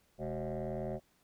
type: tone with frequency modulation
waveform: sine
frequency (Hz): 374.5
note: F#4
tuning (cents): +21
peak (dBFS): -33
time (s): 0.18-1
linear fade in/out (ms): 50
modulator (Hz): 79.9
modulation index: 3.8
effects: tanh soft clip ceiling -33 dBFS + pink hiss -71 dBFS RMS until 1.23 s